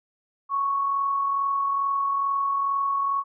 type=tone with amplitude modulation; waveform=sine; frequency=1108.7 Hz; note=C#6; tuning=in tune; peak=-20 dBFS; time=0.49-3.24 s; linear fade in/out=50 ms; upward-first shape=sine; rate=42.3 Hz; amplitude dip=35%; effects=none